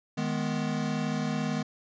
square chord, G# minor, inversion second, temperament equal with one note detuned, 155.56 / 209.1 / 246.9 Hz, D#3 / G#3 / B3, 0 / +12 / 0 cents, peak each -33 dBFS, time 0.17-1.63 s, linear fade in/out 10 ms, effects resampled to 16000 Hz

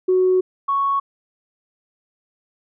sine tone pair in turn, 370 / 1108.7 Hz, F#4 / C#6, 0 / 0 cents, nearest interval octave + perfect fifth, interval 1900 cents, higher second, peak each -12 / -16 dBFS, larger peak first, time 0.08-0.41 / 0.68-1 s, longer first, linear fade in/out 10 ms, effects tanh soft clip ceiling -9 dBFS

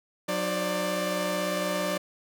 sawtooth tone cluster, 183.7 / 305.5 / 531 / 589 Hz, F#3 / D#4 / C5 / D5, -12 / -32 / +25 / +5 cents, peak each -29 / -32 / -32 / -25 dBFS, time 0.28-1.98 s, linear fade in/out 10 ms, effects none

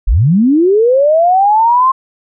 sine linear sweep, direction up, 32 to 1068 Hz, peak -6 dBFS, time 0.07-1.92 s, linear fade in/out 10 ms, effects none

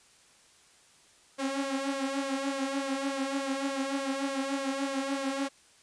sawtooth tone with flanger, 272.9 Hz, C#4, 27 cents flat, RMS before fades -32 dBFS, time 1.38-5.49 s, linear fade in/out 20 ms, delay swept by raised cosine 1.7 to 5.5 ms, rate 3.4 Hz, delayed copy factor +0.6, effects white hiss -60 dBFS RMS until 5.82 s + resampled to 22050 Hz

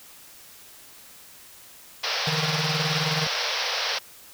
white band-pass noise, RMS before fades -27 dBFS, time 2.03-3.99 s, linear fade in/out 10 ms, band 440 to 5700 Hz, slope 96 dB/octave
square tone with tremolo, 155.5 Hz, D#3, 1 cent flat, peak -24 dBFS, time 2.27-3.27 s, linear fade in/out 2 ms, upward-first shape sine, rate 19 Hz, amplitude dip 75%
effects white hiss -48 dBFS RMS until 4.33 s

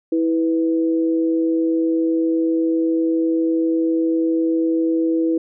sine tone pair together, 326.2 / 493.9 Hz, E4 / B4, -18 / 0 cents, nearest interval perfect fifth, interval 718 cents, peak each -16 / -24 dBFS, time 0.12-5.38 s, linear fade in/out 5 ms, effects none

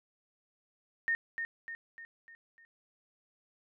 sine tone with echo, 1836 Hz, A#6, 27 cents flat, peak -27 dBFS, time 1.08-1.15 s, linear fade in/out 0 ms, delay 300 ms, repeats 5, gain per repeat -6 dB, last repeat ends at 2.65 s, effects none

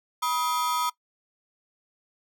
45% pulse ring-modulated tone, 1120 Hz, C#6, 18 cents sharp, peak -21 dBFS, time 0.22-0.9 s, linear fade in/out 10 ms, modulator 146 Hz, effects noise-tail reverb RT60 0.1 s tail -21 dB re dry

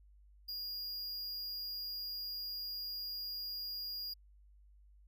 square tone, 4844 Hz, D#8, 47 cents flat, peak -40 dBFS, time 0.48-4.14 s, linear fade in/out 10 ms, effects added 50 Hz sine -59 dBFS peak until 5.07 s

